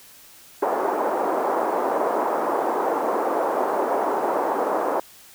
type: band-pass noise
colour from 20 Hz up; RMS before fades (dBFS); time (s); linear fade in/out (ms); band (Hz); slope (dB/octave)
white; -23; 0.62-5; 5; 320 to 970; 24
effects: white hiss -48 dBFS RMS until 5.34 s